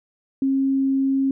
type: tone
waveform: sine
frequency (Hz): 269.8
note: C#4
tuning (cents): -47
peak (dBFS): -17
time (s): 0.42-1.31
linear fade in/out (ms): 2
effects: none